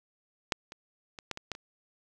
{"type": "clicks", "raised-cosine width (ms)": 0.2, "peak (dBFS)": [-9, -26, -25, -16, -22, -17, -27], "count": 7, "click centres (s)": [0.522, 0.721, 1.188, 1.313, 1.374, 1.517, 1.551], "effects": []}